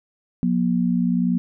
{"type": "tone pair together", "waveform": "sine", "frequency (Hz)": [179.3, 239.9], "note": ["F3", "A#3"], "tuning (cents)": [46, 50], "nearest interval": "perfect fourth", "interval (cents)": 504, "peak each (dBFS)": -20, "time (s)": [0.43, 1.38], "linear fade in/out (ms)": 0, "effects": []}